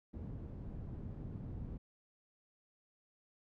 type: low-pass noise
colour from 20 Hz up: white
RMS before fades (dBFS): -45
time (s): 0.13-1.78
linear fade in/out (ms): 10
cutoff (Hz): 150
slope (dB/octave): 12
effects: none